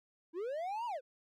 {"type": "linear two-way sweep", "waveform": "triangle", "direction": "up then down", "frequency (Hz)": [311.1, 983, 469.3], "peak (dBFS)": -34, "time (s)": [0.33, 1.01], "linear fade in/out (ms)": 50, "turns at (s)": 0.86, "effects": []}